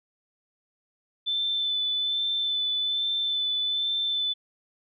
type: tone with vibrato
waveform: sine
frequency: 3520 Hz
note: A7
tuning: in tune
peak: -24 dBFS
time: 1.26-4.34 s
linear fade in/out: 20 ms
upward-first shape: sine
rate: 1.2 Hz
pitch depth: 16 cents each way
effects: none